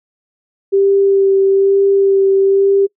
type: tone with vibrato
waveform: sine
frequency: 392 Hz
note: G4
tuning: in tune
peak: -8 dBFS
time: 0.72-2.87 s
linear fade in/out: 20 ms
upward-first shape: sine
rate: 1.1 Hz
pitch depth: 14 cents each way
effects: noise-tail reverb RT60 0.1 s tail -24 dB re dry